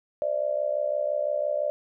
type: tone with amplitude modulation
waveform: sine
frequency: 592 Hz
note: D5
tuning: 14 cents sharp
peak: -20 dBFS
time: 0.22-1.7 s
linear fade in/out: 0 ms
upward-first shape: sine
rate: 65.9 Hz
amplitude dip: 85%
effects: none